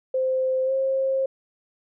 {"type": "tone with pitch glide", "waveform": "sine", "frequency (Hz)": [520, 533.7], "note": ["C5", "C5"], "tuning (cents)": [-11, 34], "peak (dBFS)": -20, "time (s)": [0.14, 1.26], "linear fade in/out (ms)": 5, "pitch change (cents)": 45, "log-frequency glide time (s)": [0.65, 0.72], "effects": []}